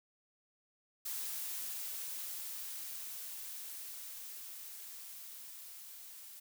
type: noise with level ramp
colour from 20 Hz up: blue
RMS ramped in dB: -40 to -52 dBFS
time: 1.05-6.4 s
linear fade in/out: 10 ms
effects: none